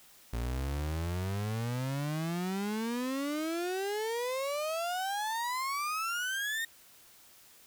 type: exponential sweep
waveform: 35% pulse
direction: up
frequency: 56.8 to 1858 Hz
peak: -30 dBFS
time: 0.33-6.65 s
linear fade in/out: 5 ms
effects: white hiss -58 dBFS RMS until 7.66 s